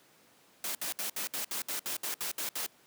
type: noise bursts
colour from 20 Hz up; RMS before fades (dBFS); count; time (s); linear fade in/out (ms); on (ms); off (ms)
white; -35; 12; 0.64-2.664; 2; 110; 64
effects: pink hiss -62 dBFS RMS until 2.86 s + high-pass 200 Hz 12 dB/octave